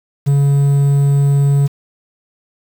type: tone with quantisation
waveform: triangle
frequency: 140.9 Hz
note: C#3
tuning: 29 cents sharp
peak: -7 dBFS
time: 0.26-1.68 s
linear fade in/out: 20 ms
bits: 6
effects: none